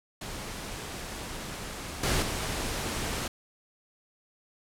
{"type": "noise with level steps", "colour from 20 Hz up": "pink", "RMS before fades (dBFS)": [-38, -27, -32], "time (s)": [0.21, 3.28], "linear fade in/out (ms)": 5, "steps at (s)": [2.03, 2.22], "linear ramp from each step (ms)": 5, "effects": ["low-pass 11000 Hz 12 dB/octave"]}